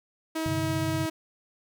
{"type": "tone", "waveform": "sawtooth", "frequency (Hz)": 320.3, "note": "E4", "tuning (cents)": -50, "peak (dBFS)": -24, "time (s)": [0.35, 1.1], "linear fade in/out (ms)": 10}
{"type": "chord", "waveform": "sine", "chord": "G suspended fourth", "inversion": "none", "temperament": "just", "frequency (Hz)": [98, 130.67, 147], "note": ["G2", "C3", "D3"], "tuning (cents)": [0, -2, 2], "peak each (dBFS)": -33, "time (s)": [0.46, 1.06], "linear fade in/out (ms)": 0}
{"effects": []}